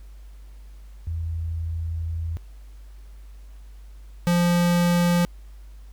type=tone pair in turn; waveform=sine / square; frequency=82.41 / 174.19 Hz; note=E2 / F3; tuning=0 / -4 cents; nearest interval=octave + minor second; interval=1296 cents; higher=second; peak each=-25 / -18 dBFS; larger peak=second; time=1.07-2.37 / 4.27-5.25 s; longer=first; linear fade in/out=0 ms; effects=added 50 Hz sine -40 dBFS peak until 5.92 s + pink hiss -60 dBFS RMS until 5.92 s